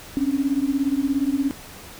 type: beating tone pair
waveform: sine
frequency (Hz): 268.1 / 285.1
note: C4 / C#4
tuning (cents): +42 / +49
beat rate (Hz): 17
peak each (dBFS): -22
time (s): 0.17-1.51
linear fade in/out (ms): 0
effects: pink hiss -41 dBFS RMS until 1.99 s